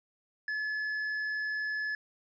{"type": "tone with tanh clipping", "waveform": "sine", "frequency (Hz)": 1716, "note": "A6", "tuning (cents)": -44, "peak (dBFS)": -32, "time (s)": [0.48, 1.95], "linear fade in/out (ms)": 2, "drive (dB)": 5, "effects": ["resampled to 16000 Hz"]}